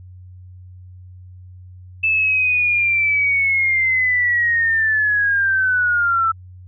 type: linear sweep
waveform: sine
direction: down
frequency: 2637 to 1318.5 Hz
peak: -14 dBFS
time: 2.03-6.32 s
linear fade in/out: 10 ms
effects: added 91 Hz sine -37 dBFS peak until 6.67 s